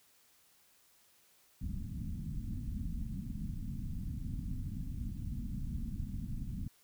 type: low-pass noise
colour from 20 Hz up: pink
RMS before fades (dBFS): -39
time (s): 1.61-6.68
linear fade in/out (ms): 5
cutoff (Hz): 250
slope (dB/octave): 48
effects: white hiss -67 dBFS RMS until 6.83 s